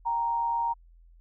sine tone pair together, 784 / 932.3 Hz, G5 / A#5, 0 / 0 cents, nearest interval minor third, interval 300 cents, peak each -36 / -25 dBFS, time 0.05-0.74 s, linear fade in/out 20 ms, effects added 42 Hz sine -52 dBFS peak until 1.2 s

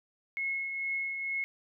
sine tone with tremolo, 2175 Hz, C#7, 33 cents flat, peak -29 dBFS, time 0.37-1.44 s, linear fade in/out 0 ms, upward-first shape triangle, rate 2.2 Hz, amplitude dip 45%, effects none

